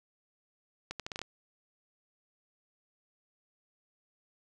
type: accelerating click train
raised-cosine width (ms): 0.2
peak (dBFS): -20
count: 7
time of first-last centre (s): 0.91-1.216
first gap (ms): 87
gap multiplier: 0.78
effects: none